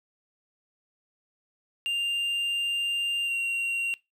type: tone with pitch glide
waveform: triangle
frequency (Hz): 2794 to 2756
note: F7 to F7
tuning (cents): 0 to -24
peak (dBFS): -24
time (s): 1.86-3.94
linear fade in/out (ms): 0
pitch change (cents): -24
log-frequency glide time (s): 3.24-3.33
effects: noise-tail reverb RT60 0.2 s tail -21 dB re dry